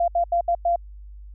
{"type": "tone bursts at uneven times", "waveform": "sine", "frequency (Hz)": 689, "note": "F5", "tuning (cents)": -24, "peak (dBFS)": -17, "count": 5, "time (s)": [[0, 0.08], [0.15, 0.24], [0.32, 0.41], [0.48, 0.55], [0.65, 0.76]], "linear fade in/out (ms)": 5, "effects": ["added 50 Hz sine -38 dBFS peak until 1.34 s"]}